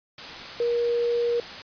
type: tone in noise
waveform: sine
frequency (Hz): 474.6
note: A#4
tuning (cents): +31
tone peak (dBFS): -21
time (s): 0.6-1.4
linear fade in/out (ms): 2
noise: white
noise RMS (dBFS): -37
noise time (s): 0.18-1.62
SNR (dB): +13
effects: resampled to 11025 Hz